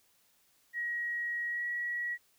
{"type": "tone with pitch glide", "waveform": "sine", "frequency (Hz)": [1900, 1921], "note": ["A#6", "B6"], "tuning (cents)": [33, -48], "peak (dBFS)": -32, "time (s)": [0.73, 2.18], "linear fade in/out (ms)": 50, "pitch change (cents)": 19, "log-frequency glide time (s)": [1.49, 1.64], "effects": ["white hiss -69 dBFS RMS until 2.38 s"]}